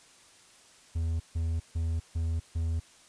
triangle tone bursts, 82 Hz, E2, 9 cents flat, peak -25 dBFS, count 5, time 0.95-2.8 s, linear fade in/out 10 ms, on 250 ms, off 150 ms, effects white hiss -57 dBFS RMS until 3.08 s + resampled to 22050 Hz

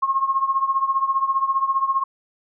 sine tone with tremolo, 1079 Hz, C#6, 47 cents flat, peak -14 dBFS, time 0.02-2.04 s, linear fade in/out 10 ms, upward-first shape triangle, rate 15 Hz, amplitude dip 85%, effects none

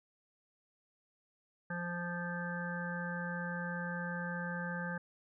harmonic tone, 174.3 Hz, F3, 3 cents flat, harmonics 1 / 3 / 5 / 7 / 9 / 10, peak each -39 / -45 / -47 / -49 / -41 / -49 dBFS, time 1.7-4.98 s, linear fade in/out 5 ms, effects none

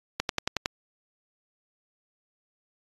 click train, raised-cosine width 0.2 ms, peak -8 dBFS, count 6, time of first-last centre 0.2-0.659 s, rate 10.9 Hz, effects AAC 32 kbps

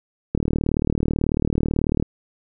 click train, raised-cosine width 3 ms, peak -7 dBFS, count 65, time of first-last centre 0.35-2.025 s, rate 38.2 Hz, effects none

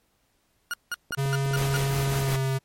40% pulse tone bursts, 1434 Hz, F6, 45 cents sharp, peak -26 dBFS, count 6, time 0.71-1.766 s, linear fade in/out 0 ms, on 26 ms, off 180 ms
clicks, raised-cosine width 2 ms, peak -24 dBFS, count 8, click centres 1.108 / 1.257 / 1.461 / 1.511 / 1.564 / 1.911 / 2.076 / 2.287 s
square tone with pitch glide, 137.3 to 133.85 Hz, C#3 to C3, -16 to +40 cents, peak -24 dBFS, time 1.17-2.59 s, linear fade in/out 20 ms, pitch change -44 cents, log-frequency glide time 2.18-2.37 s
pink noise with tremolo, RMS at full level -31 dBFS, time 1.57-2.36 s, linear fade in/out 2 ms, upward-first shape sine, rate 5.5 Hz, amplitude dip 40%
effects pink hiss -69 dBFS RMS until 2.64 s + MP3 64 kbps

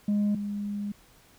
sine tone pair in turn, 206.3 / 204.5 Hz, G#3 / G#3, -11 / -26 cents, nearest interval unison, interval 15 cents, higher first, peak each -20 / -29 dBFS, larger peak first, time 0.08-0.35 / 0.35-0.92 s, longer second, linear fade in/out 5 ms, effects tanh soft clip ceiling -21 dBFS + pink hiss -58 dBFS RMS until 1.38 s

